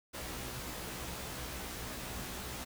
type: noise with comb filter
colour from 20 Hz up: pink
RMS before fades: -42 dBFS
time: 0.13-2.65 s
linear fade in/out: 20 ms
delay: 16 ms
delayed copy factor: +0.95
effects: none